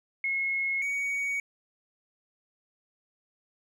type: tone pair in turn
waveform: sine / triangle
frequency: 2171 / 2244 Hz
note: C#7 / C#7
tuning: -37 / +21 cents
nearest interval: minor second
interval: 58 cents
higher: second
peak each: -26 dBFS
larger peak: neither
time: 0.24-0.82 / 0.82-1.4 s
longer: neither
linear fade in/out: 2 ms
effects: none